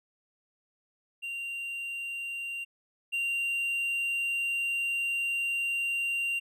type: tone pair in turn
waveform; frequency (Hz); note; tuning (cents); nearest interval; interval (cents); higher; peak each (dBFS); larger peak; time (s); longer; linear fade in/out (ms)
triangle; 2770 / 2770; F7 / F7; -15 / -15; unison; 0; neither; -32 / -26; second; 1.22-2.65 / 3.12-6.4; second; 20
effects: none